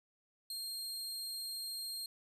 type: tone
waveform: sawtooth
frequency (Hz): 4209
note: C8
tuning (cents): +9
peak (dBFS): -37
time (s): 0.5-2.06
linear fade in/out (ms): 2
effects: resampled to 32000 Hz

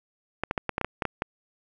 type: clicks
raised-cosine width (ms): 0.5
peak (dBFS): -11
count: 10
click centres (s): 0.436 / 0.511 / 0.578 / 0.693 / 0.781 / 0.813 / 0.846 / 1.022 / 1.053 / 1.221
effects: none

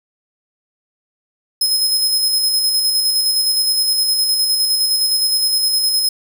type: tone with tremolo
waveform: sawtooth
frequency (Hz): 5130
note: E8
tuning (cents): -48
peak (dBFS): -10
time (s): 1.61-6.09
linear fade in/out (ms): 5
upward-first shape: square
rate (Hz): 9.7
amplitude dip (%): 30
effects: 7-bit

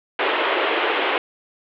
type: band-pass noise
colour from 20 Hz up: pink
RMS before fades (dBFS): -21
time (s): 0.19-1.18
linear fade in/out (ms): 2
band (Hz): 330 to 3300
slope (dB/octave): 48
effects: none

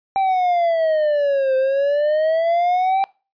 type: exponential two-way sweep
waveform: triangle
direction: down then up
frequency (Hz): 785 to 521 to 785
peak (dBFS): -13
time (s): 0.16-3.04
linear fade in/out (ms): 0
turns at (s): 1.56
effects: noise-tail reverb RT60 0.3 s tail -21 dB re dry + resampled to 11025 Hz

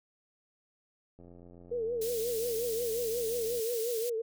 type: click train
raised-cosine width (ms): 2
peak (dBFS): -40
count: 211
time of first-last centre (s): 1.19-3.595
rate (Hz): 87.3
type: tone with vibrato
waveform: sine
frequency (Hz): 463.6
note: A#4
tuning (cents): -10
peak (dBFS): -30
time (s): 1.71-4.22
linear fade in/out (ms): 10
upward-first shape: triangle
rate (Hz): 5.6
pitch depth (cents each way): 110
type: high-pass noise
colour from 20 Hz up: white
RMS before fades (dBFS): -40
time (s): 2.01-4.1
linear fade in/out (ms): 10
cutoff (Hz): 3900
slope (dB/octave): 12
effects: none

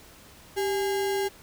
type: tone with sample-and-hold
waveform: sine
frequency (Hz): 392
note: G4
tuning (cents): 0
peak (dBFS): -24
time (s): 0.56-1.29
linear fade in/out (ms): 20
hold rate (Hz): 1225
effects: pink hiss -51 dBFS RMS until 1.42 s

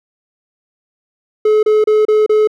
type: tone bursts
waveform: triangle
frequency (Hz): 428.3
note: A4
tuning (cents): -47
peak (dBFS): -6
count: 5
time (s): 1.45-2.474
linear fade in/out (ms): 5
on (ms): 180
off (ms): 31
effects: none

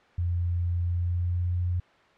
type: tone with pitch glide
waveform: sine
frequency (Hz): 87.1 to 88.72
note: F2 to F2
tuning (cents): -4 to +28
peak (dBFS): -24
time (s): 0.18-1.8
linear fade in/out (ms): 5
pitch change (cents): +32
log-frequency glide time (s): 0.83-1.61
effects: white hiss -57 dBFS RMS until 2.17 s + low-pass 2000 Hz 12 dB/octave

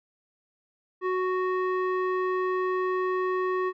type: tone with low-pass filter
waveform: square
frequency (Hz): 370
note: F#4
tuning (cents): 0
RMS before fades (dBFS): -27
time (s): 1.01-3.73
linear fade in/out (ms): 50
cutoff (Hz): 1500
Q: 2.9
effects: none

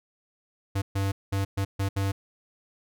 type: tone bursts at uneven times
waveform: square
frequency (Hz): 98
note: G2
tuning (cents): 0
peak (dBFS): -25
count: 6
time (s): 0.75-0.82 / 0.95-1.12 / 1.32-1.45 / 1.57-1.65 / 1.79-1.89 / 1.96-2.12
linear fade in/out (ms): 10
effects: none

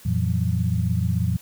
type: tone cluster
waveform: sine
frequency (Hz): 88.5 / 115.2 / 167.2 / 183.3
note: F2 / A#2 / E3 / F#3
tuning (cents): +23 / -20 / +25 / -16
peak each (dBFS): -24 / -23 / -27 / -28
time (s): 0.05-1.37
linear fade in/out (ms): 10
effects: white hiss -48 dBFS RMS until 1.41 s

